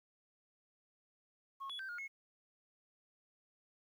sine tone with pitch steps, 1090 / 3387 / 1556 / 1428 / 2178 Hz, C#6 / G#7 / G6 / F6 / C#7, -29 / +33 / -13 / +38 / -31 cents, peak -40 dBFS, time 1.6-2.08 s, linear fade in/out 20 ms, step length 96 ms, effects tanh soft clip ceiling -40 dBFS + 12-bit

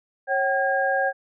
sine tone cluster, 545 / 766 / 1626 Hz, C#5 / G5 / G#6, -29 / -40 / -37 cents, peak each -24 dBFS, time 0.27-1.13 s, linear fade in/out 50 ms, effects none

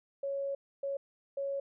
sine tone bursts at uneven times, 554.4 Hz, C#5, in tune, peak -32 dBFS, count 3, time 0.23-0.55 / 0.83-0.97 / 1.37-1.6 s, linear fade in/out 5 ms, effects none

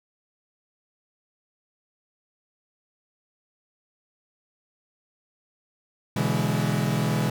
40% pulse chord, E dominant seventh, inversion second, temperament equal with one note detuned, 123.47 / 143.89 / 164.81 / 207.7 Hz, B2 / D3 / E3 / G#3, 0 / -35 / 0 / 0 cents, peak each -27 dBFS, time 6.16-7.3 s, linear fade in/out 5 ms, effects none

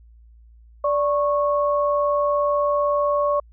sine tone pair together, 583.2 / 1101 Hz, D5 / C#6, -12 / -12 cents, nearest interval major seventh, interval 1100 cents, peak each -19 / -22 dBFS, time 0.84-3.4 s, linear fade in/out 5 ms, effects added 57 Hz sine -46 dBFS peak until 3.52 s

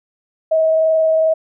sine tone with frequency modulation, 639 Hz, D#5, 46 cents sharp, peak -11 dBFS, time 0.51-1.34 s, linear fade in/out 10 ms, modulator 22.3 Hz, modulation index 0.24, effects none

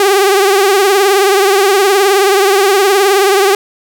sawtooth tone with vibrato, 394.2 Hz, G4, 10 cents sharp, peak -3 dBFS, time 0-3.55 s, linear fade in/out 2 ms, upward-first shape triangle, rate 19 Hz, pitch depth 100 cents each way, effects none

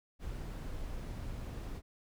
brown noise, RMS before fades -41 dBFS, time 0.19-1.82 s, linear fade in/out 50 ms, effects none

